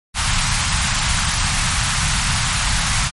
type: band-stop noise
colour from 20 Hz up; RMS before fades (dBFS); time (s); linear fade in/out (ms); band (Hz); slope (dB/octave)
pink; -18; 0.14-3.11; 50; 170 to 900; 24
effects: MP3 48 kbps